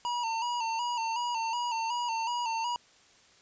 square tone with vibrato, 934 Hz, A#5, 3 cents sharp, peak -30 dBFS, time 0.05-2.76 s, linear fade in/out 0 ms, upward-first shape square, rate 2.7 Hz, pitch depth 56 cents each way, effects white hiss -60 dBFS RMS until 3.41 s + resampled to 16000 Hz

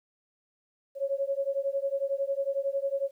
sine beating tone pair, 546 / 557 Hz, C#5 / C#5, -26 / +8 cents, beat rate 11 Hz, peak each -30 dBFS, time 0.95-3.11 s, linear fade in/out 50 ms, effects 11-bit

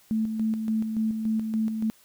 sine tone with tremolo, 220 Hz, A3, in tune, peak -22 dBFS, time 0.11-1.9 s, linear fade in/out 0 ms, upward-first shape square, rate 3.5 Hz, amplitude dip 45%, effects white hiss -58 dBFS RMS until 2.04 s

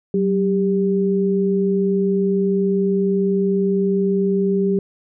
sine tone pair together, 189.3 / 396.4 Hz, F#3 / G4, +40 / +19 cents, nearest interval octave + minor second, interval 1279 cents, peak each -18 dBFS, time 0.14-4.79 s, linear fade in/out 2 ms, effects none

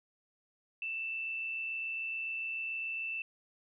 sine tone with amplitude modulation, 2661 Hz, E7, 16 cents sharp, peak -33 dBFS, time 0.82-3.22 s, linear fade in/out 2 ms, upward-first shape sine, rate 127 Hz, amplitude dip 35%, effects none

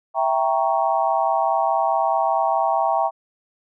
sine chord, E diminished seventh, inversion none, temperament equal, 659.3 / 784 / 932.3 / 1108.7 Hz, E5 / G5 / Bb5 / Db6, 0 / 0 / 0 / 0 cents, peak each -22 / -21 / -23 / -26 dBFS, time 0.14-3.11 s, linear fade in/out 50 ms, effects none

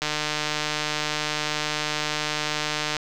click train, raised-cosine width 0.2 ms, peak -8 dBFS, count 446, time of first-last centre 0.02-2.967 s, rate 151 Hz, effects none

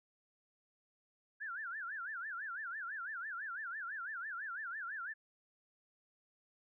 sine tone with vibrato, 1556 Hz, G6, 13 cents flat, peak -40 dBFS, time 1.4-5.14 s, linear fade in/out 20 ms, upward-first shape sine, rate 6 Hz, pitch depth 240 cents each way, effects none

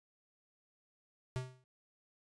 square tone with exponential decay, 128.2 Hz, C3, 35 cents flat, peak -33 dBFS, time 1.36-1.64 s, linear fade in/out 0 ms, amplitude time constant 60 ms, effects resampled to 22050 Hz

